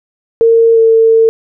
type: tone with pitch glide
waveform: sine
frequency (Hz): 457.3 to 450.5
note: A#4 to A4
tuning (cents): -33 to +41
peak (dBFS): -4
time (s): 0.41-1.29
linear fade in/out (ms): 0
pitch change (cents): -26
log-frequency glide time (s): 0.74-0.79
effects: none